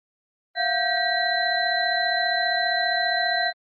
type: tone cluster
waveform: sine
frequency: 683 / 718 / 1576 / 1921 / 4044 Hz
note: F5 / F5 / G6 / B6 / B7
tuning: -39 / +48 / +9 / -48 / +40 cents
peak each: -27 dBFS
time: 0.55-3.53 s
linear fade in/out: 50 ms
effects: Opus 24 kbps